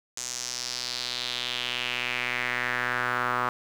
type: tone with band-pass filter sweep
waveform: sawtooth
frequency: 123.47 Hz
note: B2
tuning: in tune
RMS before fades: -30 dBFS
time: 0.17-3.49 s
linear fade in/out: 0 ms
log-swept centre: 6800 to 1200 Hz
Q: 3.2
effects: 8-bit

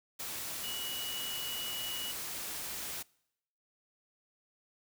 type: tone in noise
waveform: sine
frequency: 2928 Hz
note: F#7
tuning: 19 cents flat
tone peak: -39 dBFS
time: 0.63-2.12 s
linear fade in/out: 10 ms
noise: white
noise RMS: -40 dBFS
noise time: 0.19-3.03 s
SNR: -2 dB
effects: noise-tail reverb RT60 0.8 s tail -25 dB re dry

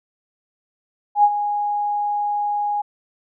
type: tone with ADSR envelope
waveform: sine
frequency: 826 Hz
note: G#5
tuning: 10 cents flat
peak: -8 dBFS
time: 1.15-2.82 s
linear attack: 88 ms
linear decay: 52 ms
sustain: -11 dB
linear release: 11 ms
effects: none

